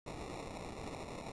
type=noise with sample-and-hold; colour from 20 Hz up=white; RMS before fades=-45 dBFS; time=0.06-1.32 s; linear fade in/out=5 ms; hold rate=1575 Hz; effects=resampled to 22050 Hz